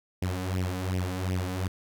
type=tone with flanger; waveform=sawtooth; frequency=92.2 Hz; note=F#2; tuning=6 cents flat; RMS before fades=-30 dBFS; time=0.22-1.68 s; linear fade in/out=5 ms; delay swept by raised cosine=0.35 to 4.05 ms; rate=2.7 Hz; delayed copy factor=+0.8; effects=none